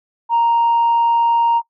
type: tone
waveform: sine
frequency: 932.3 Hz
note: A#5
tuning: in tune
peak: -10 dBFS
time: 0.29-1.62 s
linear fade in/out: 50 ms
effects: noise-tail reverb RT60 0.1 s tail -22 dB re dry + tanh soft clip ceiling -9 dBFS